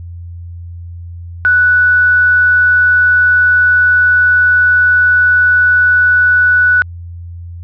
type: tone with quantisation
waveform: sine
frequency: 1480 Hz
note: F#6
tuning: in tune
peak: -6 dBFS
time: 1.45-6.82 s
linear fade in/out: 0 ms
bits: 6
effects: added 86 Hz sine -25 dBFS peak until 7.63 s + resampled to 11025 Hz